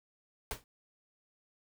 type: noise with exponential decay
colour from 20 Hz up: pink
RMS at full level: -34 dBFS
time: 0.51-0.64 s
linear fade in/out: 0 ms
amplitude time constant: 28 ms
effects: none